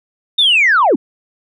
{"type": "linear sweep", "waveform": "sine", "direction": "down", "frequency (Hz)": [3718, 205.6], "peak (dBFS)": -7, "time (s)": [0.38, 0.96], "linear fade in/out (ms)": 10, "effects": ["tanh soft clip ceiling -4 dBFS"]}